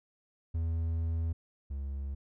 triangle tone pair in turn, 82.2 / 69.12 Hz, E2 / C#2, -4 / -4 cents, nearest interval minor third, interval 300 cents, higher first, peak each -27 / -32 dBFS, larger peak first, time 0.54-1.33 / 1.7-2.15 s, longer first, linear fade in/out 10 ms, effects none

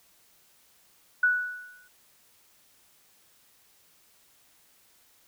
sine tone with exponential decay, 1476 Hz, F#6, 5 cents flat, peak -17 dBFS, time 1.23-1.88 s, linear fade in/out 5 ms, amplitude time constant 140 ms, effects white hiss -62 dBFS RMS until 5.27 s

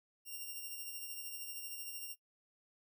5% pulse tone with tremolo, 2781 Hz, F7, 8 cents flat, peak -32 dBFS, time 0.25-2.16 s, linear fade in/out 50 ms, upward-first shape triangle, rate 13 Hz, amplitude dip 45%, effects noise-tail reverb RT60 0.1 s tail -23 dB re dry

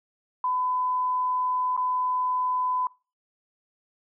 sine tone with dropouts, 1006 Hz, B5, 32 cents sharp, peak -23 dBFS, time 0.44-2.87 s, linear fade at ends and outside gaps 2 ms, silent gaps 1.766-1.775 s, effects noise-tail reverb RT60 0.3 s tail -22 dB re dry

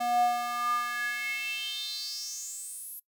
square tone with high-pass filter sweep, 240.7 Hz, B3, 44 cents flat, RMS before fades -32 dBFS, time 0-3 s, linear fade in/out 10 ms, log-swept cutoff 580 to 12000 Hz, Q 6.9, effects noise-tail reverb RT60 0.1 s tail -20 dB re dry

